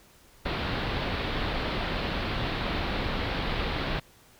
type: low-pass noise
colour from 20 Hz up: pink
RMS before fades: -30 dBFS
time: 0.45-4 s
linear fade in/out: 10 ms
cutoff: 4300 Hz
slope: 48 dB/octave
effects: pink hiss -57 dBFS RMS until 4.39 s